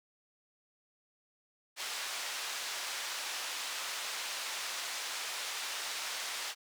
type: band-pass noise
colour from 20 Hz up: white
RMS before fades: -39 dBFS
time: 1.76-6.55 s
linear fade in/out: 50 ms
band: 710 to 5700 Hz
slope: 12 dB/octave
effects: none